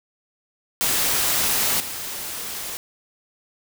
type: noise with level steps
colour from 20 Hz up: white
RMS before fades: -21 / -31 dBFS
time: 0.81-2.77 s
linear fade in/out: 0 ms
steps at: 1.8 s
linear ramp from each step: 2 ms
effects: none